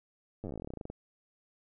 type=slowing click train; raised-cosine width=2 ms; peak=-27 dBFS; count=21; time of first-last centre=0.44-0.9 s; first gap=9 ms; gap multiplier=1.09; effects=none